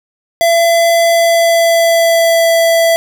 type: tone with pitch glide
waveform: square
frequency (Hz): 674 to 664.7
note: E5 to E5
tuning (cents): +38 to +14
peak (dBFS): -8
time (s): 0.41-2.96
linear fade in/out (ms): 0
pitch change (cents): -24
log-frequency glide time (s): 1.04-2.5
effects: none